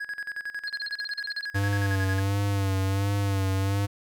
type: tone with tremolo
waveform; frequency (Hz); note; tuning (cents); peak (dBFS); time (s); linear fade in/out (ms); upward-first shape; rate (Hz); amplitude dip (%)
triangle; 1661.2; G#6; 0; -28; 0-2.2; 10; square; 11; 80
type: tone bursts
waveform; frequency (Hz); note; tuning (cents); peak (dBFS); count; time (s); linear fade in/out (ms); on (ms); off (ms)
sine; 4202; C8; +7; -30; 13; 0.67-1.454; 5; 28; 35
type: tone with vibrato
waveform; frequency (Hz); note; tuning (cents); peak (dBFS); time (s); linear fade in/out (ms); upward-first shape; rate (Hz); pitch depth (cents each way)
square; 98.2; G2; +4; -24; 1.54-3.87; 20; sine; 1.4; 46
effects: none